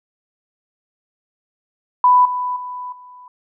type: tone with level steps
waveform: sine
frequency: 994 Hz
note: B5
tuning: 11 cents sharp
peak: -8 / -19 / -26 / -38 dBFS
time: 2.04-3.28 s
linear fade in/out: 2 ms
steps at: 2.25 / 2.56 / 2.92 s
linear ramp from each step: 5 ms
effects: none